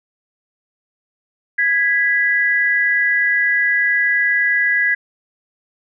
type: tone pair together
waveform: sine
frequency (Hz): 1656.1 / 1975.5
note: G#6 / B6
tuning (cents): -5 / 0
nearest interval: minor third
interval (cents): 305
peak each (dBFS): -16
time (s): 1.58-4.95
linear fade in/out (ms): 10
effects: none